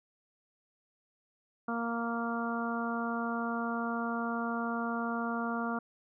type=harmonic tone; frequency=232.8 Hz; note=A#3; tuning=2 cents flat; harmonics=1 / 2 / 3 / 4 / 5 / 6; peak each=-34 / -41 / -39 / -42 / -39 / -39 dBFS; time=1.68-5.79 s; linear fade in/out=5 ms; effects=none